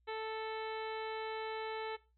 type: harmonic tone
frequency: 440 Hz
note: A4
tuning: in tune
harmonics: 1 / 2 / 3 / 4 / 5 / 6 / 7 / 8 / 9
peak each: -40 / -43 / -49 / -50 / -49 / -56 / -55 / -59 / -54 dBFS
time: 0.07-1.97 s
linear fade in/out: 20 ms
effects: noise-tail reverb RT60 0.3 s tail -19 dB re dry + added 60 Hz sine -70 dBFS peak until 2.17 s